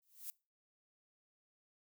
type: noise with exponential growth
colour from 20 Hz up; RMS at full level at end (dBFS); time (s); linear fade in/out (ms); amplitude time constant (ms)
violet; -42; 0.02-0.3; 0; 59
effects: noise-tail reverb RT60 0.3 s tail -23 dB re dry